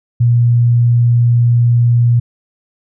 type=tone; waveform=sine; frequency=119.4 Hz; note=A#2; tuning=42 cents sharp; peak=-7 dBFS; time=0.2-2.2 s; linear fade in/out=10 ms; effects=none